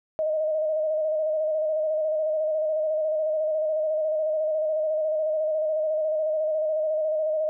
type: tone with vibrato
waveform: sine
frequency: 622.3 Hz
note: D#5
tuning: in tune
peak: -22 dBFS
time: 0.19-7.49 s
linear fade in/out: 0 ms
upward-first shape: square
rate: 14 Hz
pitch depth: 29 cents each way
effects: none